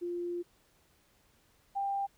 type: tone pair in turn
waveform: sine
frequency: 349.2 / 793.3 Hz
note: F4 / G5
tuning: 0 / +20 cents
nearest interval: octave + major second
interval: 1420 cents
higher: second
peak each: -33 / -30 dBFS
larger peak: second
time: 0.01-0.43 / 1.75-2.07 s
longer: first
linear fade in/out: 20 ms
effects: pink hiss -68 dBFS RMS until 2.17 s